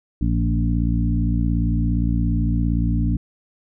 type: harmonic tone with a mistuned harmonic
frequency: 57.4 Hz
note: A#1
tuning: 26 cents flat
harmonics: 1 / 2 / 3 / 4 / 5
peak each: -20 / -23 / -25 / -26 / -27 dBFS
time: 0.21-3.17 s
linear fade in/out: 5 ms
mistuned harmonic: 3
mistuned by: +16 cents
effects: none